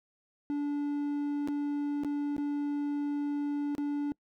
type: tone with dropouts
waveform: triangle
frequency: 289.5 Hz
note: D4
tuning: 25 cents flat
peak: -27 dBFS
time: 0.5-4.12 s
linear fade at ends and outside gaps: 0 ms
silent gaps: 1.475-1.485 / 2.035-2.047 / 2.365-2.381 / 3.751-3.781 s
effects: noise-tail reverb RT60 0.1 s tail -25 dB re dry